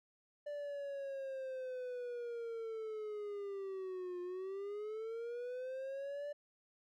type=linear two-way sweep; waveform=triangle; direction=down then up; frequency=587.3 to 354 to 587.3 Hz; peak=-38 dBFS; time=0.46-6.33 s; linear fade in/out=10 ms; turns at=4.21 s; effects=MP3 96 kbps